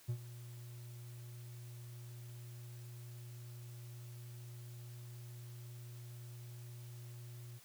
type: tone with ADSR envelope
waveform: triangle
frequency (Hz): 120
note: B2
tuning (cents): -49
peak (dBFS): -31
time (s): 0.08-7.6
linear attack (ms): 17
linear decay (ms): 76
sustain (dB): -15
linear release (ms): 35
effects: white hiss -62 dBFS RMS until 7.64 s